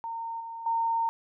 sine tone with level steps, 916 Hz, A#5, 31 cents flat, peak -32 / -36 / -24 dBFS, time 0.04-1.09 s, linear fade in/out 0 ms, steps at 0.4 / 0.66 s, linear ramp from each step 5 ms, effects none

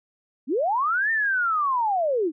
sine linear two-way sweep, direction up then down, 220 to 1830 to 285.6 Hz, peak -20 dBFS, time 0.47-2.32 s, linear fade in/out 50 ms, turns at 1.11 s, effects none

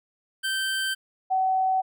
25% pulse / sine tone pair in turn, 1556 / 755.9 Hz, G6 / F#5, -13 / +37 cents, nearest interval octave, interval 1250 cents, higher first, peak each -21 / -20 dBFS, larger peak second, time 0.43-0.95 / 1.3-1.82 s, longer neither, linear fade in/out 20 ms, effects none

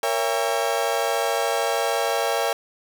35% pulse chord, A# diminished seventh, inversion none, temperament just, 466.2 / 559.4 / 671.3 / 805.5 Hz, A#4 / C#5 / E5 / G5, 0 / +16 / +31 / +47 cents, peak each -25 dBFS, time 0.03-2.53 s, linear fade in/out 2 ms, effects none

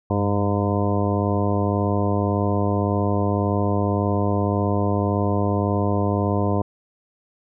harmonic tone with a mistuned harmonic, 101.8 Hz, G#2, 34 cents flat, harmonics 1 / 2 / 3 / 4 / 5 / 6 / 7 / 9 / 10, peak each -22 / -25 / -27 / -28 / -29 / -30 / -30 / -32 / -32 dBFS, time 0.1-6.62 s, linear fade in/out 5 ms, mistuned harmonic 1, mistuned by -75 cents, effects none

